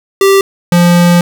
square tone pair in turn, 391.3 / 174.3 Hz, G4 / F3, -3 / -3 cents, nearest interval octave + major second, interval 1400 cents, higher first, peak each -5 dBFS, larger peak neither, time 0.21-0.41 / 0.72-1.21 s, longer second, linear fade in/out 2 ms, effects 7-bit

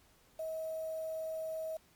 sine tone with quantisation, 639 Hz, D#5, 46 cents sharp, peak -36 dBFS, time 0.39-1.77 s, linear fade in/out 5 ms, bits 9, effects pink hiss -66 dBFS RMS until 1.95 s + MP3 96 kbps

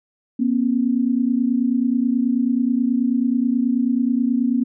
sine tone pair together, 239.4 / 268.7 Hz, A#3 / C4, +46 / +46 cents, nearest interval major second, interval 200 cents, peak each -18 / -20 dBFS, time 0.39-4.64 s, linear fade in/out 10 ms, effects none

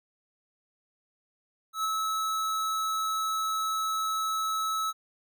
square tone with ADSR envelope, 1299 Hz, E6, 26 cents flat, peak -26 dBFS, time 1.73-4.93 s, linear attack 110 ms, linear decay 22 ms, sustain -2 dB, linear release 37 ms, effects none

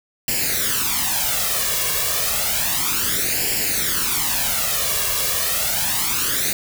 white noise with flanger, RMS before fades -21 dBFS, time 0.28-6.53 s, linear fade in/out 2 ms, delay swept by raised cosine 0.4 to 1.8 ms, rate 0.31 Hz, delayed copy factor +0.75, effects none

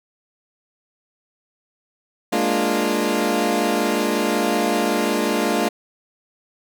20% pulse chord, Bb dominant seventh, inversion third, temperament equal, 207.7 / 233.1 / 293.7 / 349.2 Hz, Ab3 / Bb3 / D4 / F4, 0 / 0 / 0 / 0 cents, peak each -19 dBFS, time 2.32-5.69 s, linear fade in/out 10 ms, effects none

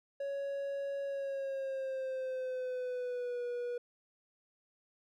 triangle tone with pitch glide, 557 to 484.9 Hz, C#5 to B4, +8 to -32 cents, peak -33 dBFS, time 0.2-3.78 s, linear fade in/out 5 ms, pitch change -240 cents, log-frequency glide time 1.04-3.44 s, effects none

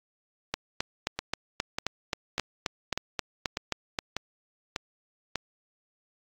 two click trains, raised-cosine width 0.2 ms, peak -12 / -10 dBFS, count 8 / 14, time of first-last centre 1.19-5.357 / 0.54-3.988 s, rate 1.68 / 3.77 Hz, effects AAC 48 kbps

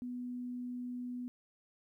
sine tone, 246.9 Hz, B3, in tune, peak -38 dBFS, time 0.02-1.28 s, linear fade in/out 0 ms, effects 13-bit

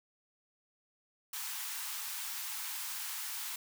white high-pass noise, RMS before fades -40 dBFS, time 1.33-3.56 s, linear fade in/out 5 ms, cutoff 800 Hz, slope 96 dB/octave, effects none

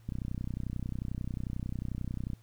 click train, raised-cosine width 5 ms, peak -23 dBFS, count 71, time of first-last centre 0.09-2.334 s, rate 31.2 Hz, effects added 113 Hz sine -55 dBFS peak until 2.42 s + pink hiss -67 dBFS RMS until 2.42 s

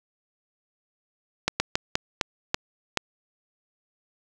slowing click train, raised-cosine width 0.2 ms, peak -4 dBFS, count 7, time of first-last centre 1.48-2.973 s, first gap 120 ms, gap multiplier 1.29, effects none

